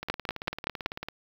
two click trains, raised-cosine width 0.3 ms, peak -19 / -10 dBFS, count 20 / 5, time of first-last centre 0.03-1.086 / 0.1-0.86 s, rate 18 / 5.26 Hz, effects 8-bit

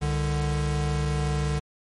square tone pair together, 67.01 / 147.9 Hz, C2 / D3, +42 / +13 cents, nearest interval octave + major second, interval 1371 cents, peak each -28 / -26 dBFS, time 0.01-1.6 s, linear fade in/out 20 ms, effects MP3 48 kbps

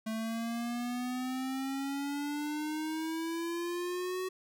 square exponential sweep, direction up, 219.4 to 374.2 Hz, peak -34 dBFS, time 0.06-4.29 s, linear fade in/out 10 ms, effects none

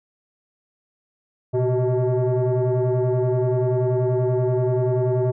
sine tone with frequency modulation, 130.7 Hz, C3, 1 cent flat, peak -16 dBFS, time 1.53-5.32 s, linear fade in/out 20 ms, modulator 251 Hz, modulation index 1.8, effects tanh soft clip ceiling -14 dBFS

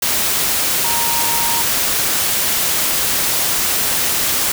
sine tone in noise, 932.3 Hz, A#5, in tune, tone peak -22 dBFS, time 0.84-1.62 s, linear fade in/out 5 ms, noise white, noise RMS -17 dBFS, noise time 0.02-4.52 s, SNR -8 dB, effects none

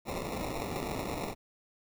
white noise with sample-and-hold, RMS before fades -36 dBFS, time 0.05-1.35 s, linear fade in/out 50 ms, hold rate 1575 Hz, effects none

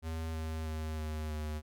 square tone with pitch steps, 80.7 / 79.59 / 78.49 / 77.41 / 76.35 Hz, E2 / D#2 / D#2 / D#2 / D#2, -36 / +40 / +16 / -8 / -32 cents, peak -36 dBFS, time 0.02-1.62 s, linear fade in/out 50 ms, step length 320 ms, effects none

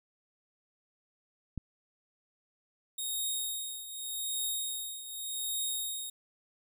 click, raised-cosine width 5 ms, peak -24 dBFS, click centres 1.577 s
10% pulse tone with tremolo, 3729 Hz, A#7, in tune, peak -23 dBFS, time 2.98-6.1 s, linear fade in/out 5 ms, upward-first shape triangle, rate 0.85 Hz, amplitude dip 75%
effects none

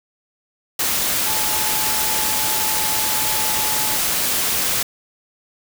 sine tone in noise, 864 Hz, A5, 32 cents flat, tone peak -28 dBFS, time 1.26-3.97 s, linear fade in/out 5 ms, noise white, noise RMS -20 dBFS, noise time 0.79-4.83 s, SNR -11 dB, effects none

